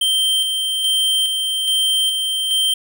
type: tone with tremolo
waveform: square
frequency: 3136 Hz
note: G7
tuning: in tune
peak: -15 dBFS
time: 0.01-2.74 s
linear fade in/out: 5 ms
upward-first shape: square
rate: 1.2 Hz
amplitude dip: 35%
effects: none